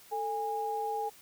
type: tone pair together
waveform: sine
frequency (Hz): 443.1 / 820.2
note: A4 / G#5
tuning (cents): +12 / -22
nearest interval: major seventh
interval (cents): 1066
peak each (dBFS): -36 / -32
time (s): 0.11-1.1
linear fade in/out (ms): 20
effects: white hiss -56 dBFS RMS until 1.21 s